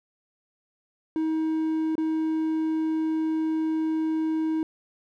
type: tone with dropouts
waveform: triangle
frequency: 317.2 Hz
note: D#4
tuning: 33 cents sharp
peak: -21 dBFS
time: 1.16-4.63 s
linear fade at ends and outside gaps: 1 ms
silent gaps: 1.954-1.98 s
effects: none